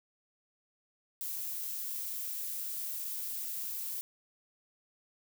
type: noise with dropouts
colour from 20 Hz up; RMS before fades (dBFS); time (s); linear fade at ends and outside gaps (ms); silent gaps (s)
violet; -38; 1.21-4.01; 0; 3.046-3.05
effects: none